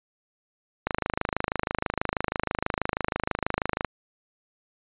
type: click train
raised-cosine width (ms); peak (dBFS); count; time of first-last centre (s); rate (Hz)
0.5; -9; 79; 0.87-3.847; 26.2
effects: resampled to 8000 Hz